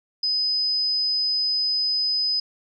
sine tone, 5020 Hz, D#8, 15 cents sharp, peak -20 dBFS, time 0.23-2.4 s, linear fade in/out 5 ms, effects none

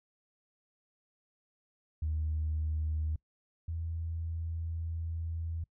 sine tone pair in turn, 77.78 / 82.41 Hz, D#2 / E2, 0 / 0 cents, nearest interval minor second, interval 100 cents, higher second, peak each -29 / -33 dBFS, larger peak first, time 2.02-3.16 / 3.68-5.64 s, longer second, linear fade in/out 5 ms, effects noise-tail reverb RT60 0.1 s tail -25 dB re dry + tanh soft clip ceiling -25 dBFS

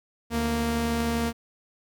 sawtooth tone pair together, 73.14 / 232.2 Hz, D2 / A#3, -7 / -7 cents, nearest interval octave + minor sixth, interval 2000 cents, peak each -27 / -21 dBFS, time 0.3-1.33 s, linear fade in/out 50 ms, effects none

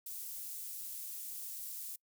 pink high-pass noise, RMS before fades -44 dBFS, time 0.06-1.96 s, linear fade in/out 5 ms, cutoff 12000 Hz, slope 12 dB/octave, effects noise-tail reverb RT60 0.1 s tail -25 dB re dry

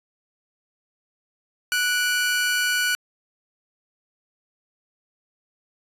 sawtooth tone pair together, 1475.8 / 2341 Hz, F#6 / D7, -5 / -6 cents, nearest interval minor sixth, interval 799 cents, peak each -17 / -26 dBFS, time 1.72-2.95 s, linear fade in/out 0 ms, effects resampled to 32000 Hz

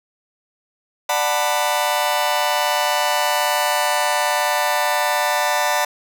sawtooth chord, B minor seventh, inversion first, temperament just, 592.7 / 740.8 / 889 / 987.8 Hz, D5 / F#5 / A5 / B5, +16 / +2 / +18 / 0 cents, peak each -19 dBFS, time 1.09-5.85 s, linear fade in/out 5 ms, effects none

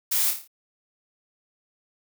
blue noise with echo, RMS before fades -24 dBFS, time 0.11-0.31 s, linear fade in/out 10 ms, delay 28 ms, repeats 6, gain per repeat -5 dB, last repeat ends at 0.478 s, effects none

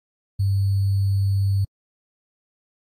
sine tone with sample-and-hold, 98.2 Hz, G2, 4 cents sharp, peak -17 dBFS, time 0.39-1.65 s, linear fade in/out 10 ms, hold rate 4410 Hz, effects AAC 48 kbps

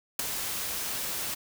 white noise with ADSR envelope, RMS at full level -24 dBFS, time 0.19-1.35 s, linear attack 4 ms, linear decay 10 ms, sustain -9 dB, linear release 14 ms, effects none

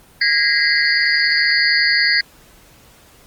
sine tone cluster, 1639 / 1899 / 2050 / 4416 / 4818 Hz, G#6 / A#6 / C7 / C#8 / D8, -23 / +32 / -36 / -7 / +43 cents, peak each -19 dBFS, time 0.21-2.21 s, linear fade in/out 5 ms, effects pink hiss -48 dBFS RMS until 3.26 s + Opus 24 kbps

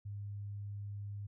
sine tone, 101.7 Hz, G#2, 36 cents flat, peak -40 dBFS, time 0.05-1.27 s, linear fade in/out 10 ms, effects none

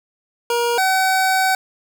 25% pulse tone pair in turn, 474.2 / 758.6 Hz, A#4 / F#5, +30 / +43 cents, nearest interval minor sixth, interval 813 cents, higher second, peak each -13 / -11 dBFS, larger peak second, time 0.5-0.78 / 0.78-1.55 s, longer second, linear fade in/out 2 ms, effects none

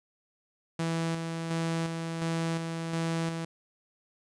sawtooth tone with tremolo, 164.81 Hz, E3, in tune, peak -24 dBFS, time 0.79-3.45 s, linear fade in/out 5 ms, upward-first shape square, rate 1.4 Hz, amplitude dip 40%, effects resampled to 22050 Hz + 11-bit

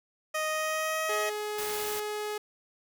15% pulse tone with pitch glide, 622.3 to 633.5 Hz, D#5 to D#5, 0 to +31 cents, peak -22 dBFS, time 0.34-1.3 s, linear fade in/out 10 ms, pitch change +31 cents, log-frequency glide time 0.5-1.04 s
sawtooth tone, 421 Hz, G#4, 24 cents sharp, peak -28 dBFS, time 1.09-2.38 s, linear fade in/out 5 ms
white noise, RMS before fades -37 dBFS, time 1.58-2 s, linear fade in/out 5 ms
effects none

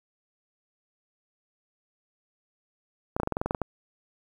clicks, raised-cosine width 1 ms, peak -13 dBFS, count 11, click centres 3.165 / 3.2 / 3.233 / 3.274 / 3.323 / 3.369 / 3.415 / 3.46 / 3.509 / 3.548 / 3.617 s, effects 8-bit

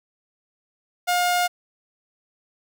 sawtooth tone, 712 Hz, F5, 33 cents sharp, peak -15 dBFS, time 1.07-1.48 s, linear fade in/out 20 ms, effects none

